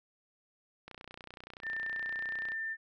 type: click train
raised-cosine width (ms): 0.3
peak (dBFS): -30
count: 51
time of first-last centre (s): 0.88-2.519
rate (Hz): 30.5
type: tone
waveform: sine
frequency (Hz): 1791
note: A6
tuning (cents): +30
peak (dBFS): -34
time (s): 1.62-2.77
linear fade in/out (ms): 50
effects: none